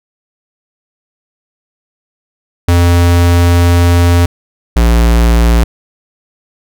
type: tone pair in turn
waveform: square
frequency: 86.8 / 57.93 Hz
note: F2 / A#1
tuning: -10 / -10 cents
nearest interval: perfect fifth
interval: 700 cents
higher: first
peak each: -6 dBFS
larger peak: neither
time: 2.68-4.26 / 4.76-5.64 s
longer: first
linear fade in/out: 5 ms
effects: none